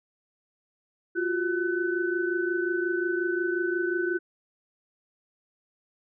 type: tone cluster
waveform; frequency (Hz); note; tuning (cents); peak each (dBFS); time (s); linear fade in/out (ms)
sine; 347.6 / 373.2 / 1506; F4 / F#4 / F#6; -8 / +15 / +30; -27 / -31 / -30; 1.15-4.19; 20
effects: none